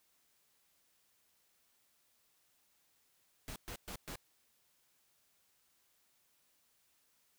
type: noise bursts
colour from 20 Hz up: pink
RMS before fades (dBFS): -45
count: 4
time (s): 3.48-4.156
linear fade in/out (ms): 0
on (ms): 79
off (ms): 120
effects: white hiss -74 dBFS RMS until 7.38 s